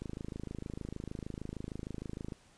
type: click train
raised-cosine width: 3 ms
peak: -27 dBFS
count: 62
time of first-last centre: 0.02-2.322 s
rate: 26.5 Hz
effects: pink hiss -63 dBFS RMS until 2.57 s + resampled to 22050 Hz